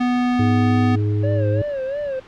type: tone with pitch glide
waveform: square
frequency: 246.9 to 249.2 Hz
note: B3 to B3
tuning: 0 to +16 cents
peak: -17 dBFS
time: 0-0.96 s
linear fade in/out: 10 ms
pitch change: +16 cents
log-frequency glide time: 0.43-0.78 s
type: harmonic tone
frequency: 104.4 Hz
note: G#2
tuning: 10 cents sharp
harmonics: 1 / 3 / 4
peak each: -17 / -27 / -29 dBFS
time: 0.39-1.62 s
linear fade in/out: 5 ms
type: tone with vibrato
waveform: triangle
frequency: 554.4 Hz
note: C#5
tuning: in tune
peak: -20 dBFS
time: 1.23-2.2 s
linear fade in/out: 10 ms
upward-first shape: sine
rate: 2.9 Hz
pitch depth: 110 cents each way
effects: pink hiss -44 dBFS RMS until 2.27 s + low-pass 3000 Hz 12 dB/octave